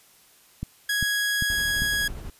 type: click train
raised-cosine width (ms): 5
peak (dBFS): -17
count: 4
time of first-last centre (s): 0.63-1.82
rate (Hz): 2.52
type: tone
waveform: sawtooth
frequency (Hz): 1661.2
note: G#6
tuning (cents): 0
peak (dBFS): -19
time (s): 0.89-2.08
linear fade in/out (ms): 5
type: noise with tremolo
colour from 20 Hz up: brown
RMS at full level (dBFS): -34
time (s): 1.5-2.3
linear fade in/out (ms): 2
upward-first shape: triangle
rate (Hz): 12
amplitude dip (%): 45
effects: white hiss -56 dBFS RMS until 2.39 s + resampled to 32000 Hz